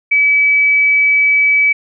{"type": "tone", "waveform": "sine", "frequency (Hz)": 2290, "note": "D7", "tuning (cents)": -44, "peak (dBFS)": -8, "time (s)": [0.11, 1.73], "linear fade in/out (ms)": 10, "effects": []}